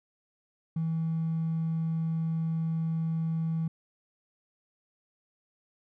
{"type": "tone with hard clipping", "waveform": "triangle", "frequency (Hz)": 162.5, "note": "E3", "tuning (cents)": -24, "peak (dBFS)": -27, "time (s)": [0.76, 3.68], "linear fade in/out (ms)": 5, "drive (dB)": 3, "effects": []}